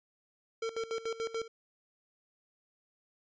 square tone with tremolo, 452.9 Hz, A#4, 50 cents flat, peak -33 dBFS, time 0.62-1.48 s, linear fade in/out 5 ms, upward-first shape square, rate 6.9 Hz, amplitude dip 80%, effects resampled to 16000 Hz

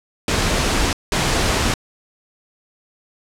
pink noise bursts at uneven times, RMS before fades -18 dBFS, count 2, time 0.28-0.93 / 1.12-1.74 s, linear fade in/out 2 ms, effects low-pass 8000 Hz 12 dB/octave

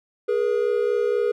triangle tone pair together, 415.6 / 479.7 Hz, G#4 / A#4, +1 / +50 cents, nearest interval major second, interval 249 cents, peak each -20 dBFS, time 0.28-1.32 s, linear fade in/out 10 ms, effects none

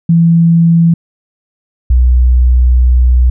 sine tone pair in turn, 167.3 / 61.93 Hz, E3 / B1, +26 / +5 cents, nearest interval octave + perfect fourth, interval 1721 cents, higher first, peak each -4 dBFS, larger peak neither, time 0.09-0.94 / 1.9-3.3 s, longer second, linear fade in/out 5 ms, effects none

